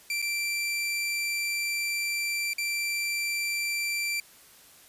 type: tone with dropouts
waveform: sawtooth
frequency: 2349 Hz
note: D7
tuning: in tune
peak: -24 dBFS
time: 0.1-4.2 s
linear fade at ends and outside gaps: 2 ms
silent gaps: 0.218-0.224 / 2.534-2.582 s
effects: white hiss -54 dBFS RMS until 4.88 s + resampled to 32000 Hz